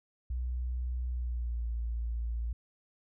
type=tone with pitch glide; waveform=sine; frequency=61.74 to 57.61 Hz; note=B1 to A#1; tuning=0 to -20 cents; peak=-31 dBFS; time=0.3-2.53 s; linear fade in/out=5 ms; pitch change=-120 cents; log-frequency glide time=1.09-1.68 s; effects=none